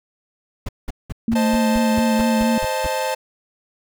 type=noise bursts; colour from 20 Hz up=brown; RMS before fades=-25 dBFS; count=11; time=0.66-2.868 s; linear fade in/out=5 ms; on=28 ms; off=190 ms
type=tone with vibrato; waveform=sine; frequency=225.6 Hz; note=A3; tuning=44 cents sharp; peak=-16 dBFS; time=1.28-2.58 s; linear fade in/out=2 ms; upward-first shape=triangle; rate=4.3 Hz; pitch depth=44 cents each way
type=chord; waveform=45% pulse; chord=A diminished; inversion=first; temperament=equal; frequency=523.3 / 622.3 / 880 Hz; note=C5 / Eb5 / A5; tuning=0 / 0 / 0 cents; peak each=-24 / -27 / -24 dBFS; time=1.35-3.15 s; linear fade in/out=10 ms
effects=none